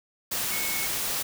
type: tone in noise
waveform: sine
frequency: 2200 Hz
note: C#7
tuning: 14 cents flat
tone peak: -33 dBFS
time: 0.51-0.87 s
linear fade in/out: 10 ms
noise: white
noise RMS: -29 dBFS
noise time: 0.31-1.23 s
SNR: -7 dB
effects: none